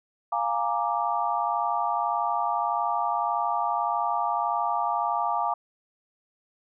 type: chord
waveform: sine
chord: Bb dominant seventh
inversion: second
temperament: equal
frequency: 698.5 / 830.6 / 932.3 / 1174.7 Hz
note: F5 / Ab5 / Bb5 / D6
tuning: 0 / 0 / 0 / 0 cents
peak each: -29 dBFS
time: 0.32-5.54 s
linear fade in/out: 5 ms
effects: none